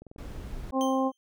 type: click train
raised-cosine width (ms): 2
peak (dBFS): -33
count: 9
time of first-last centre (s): 0.02-0.397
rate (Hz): 21.2
type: noise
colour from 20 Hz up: brown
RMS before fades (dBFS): -38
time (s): 0.18-0.71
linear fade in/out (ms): 5
type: harmonic tone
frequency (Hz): 264.3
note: C4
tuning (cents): +18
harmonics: 1 / 2 / 3 / 4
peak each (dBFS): -26 / -29 / -31 / -32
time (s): 0.72-1.12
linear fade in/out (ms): 50
type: tone with exponential decay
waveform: 25% pulse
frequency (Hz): 3136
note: G7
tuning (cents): 0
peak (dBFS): -31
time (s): 0.81-1.17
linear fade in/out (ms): 0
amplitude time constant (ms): 77
effects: none